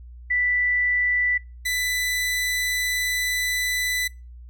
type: tone pair in turn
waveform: sine / sawtooth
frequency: 1975.5 / 1991.5 Hz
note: B6 / B6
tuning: 0 / +14 cents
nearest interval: unison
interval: 14 cents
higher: second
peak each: -19 dBFS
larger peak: neither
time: 0.3-1.38 / 1.65-4.08 s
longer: second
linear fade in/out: 10 ms
effects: noise-tail reverb RT60 0.3 s tail -24 dB re dry + added 60 Hz sine -39 dBFS peak until 4.49 s